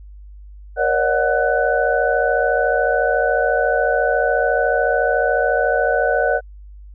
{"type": "tone cluster", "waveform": "sine", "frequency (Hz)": [473.4, 553, 607, 734, 1496], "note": ["A#4", "C#5", "D#5", "F#5", "F#6"], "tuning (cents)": [27, -4, -43, -14, 19], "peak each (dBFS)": -21, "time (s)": [0.76, 6.41], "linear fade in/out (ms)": 50, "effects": ["added 50 Hz sine -36 dBFS peak until 6.94 s"]}